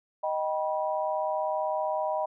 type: chord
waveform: sine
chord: Eb augmented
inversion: none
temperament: just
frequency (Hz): 622.3 / 777.8 / 972.3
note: Eb5 / G5 / B5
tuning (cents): 0 / -14 / -27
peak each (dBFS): -29 / -32 / -32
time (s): 0.23-2.26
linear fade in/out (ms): 10
effects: none